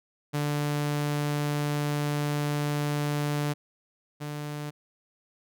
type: tone pair in turn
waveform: sawtooth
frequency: 146.83 / 147.94 Hz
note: D3 / D3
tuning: 0 / +13 cents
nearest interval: unison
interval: 13 cents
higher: second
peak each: -22 / -29 dBFS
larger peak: first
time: 0.33-3.54 / 4.2-4.71 s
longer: first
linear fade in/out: 20 ms
effects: none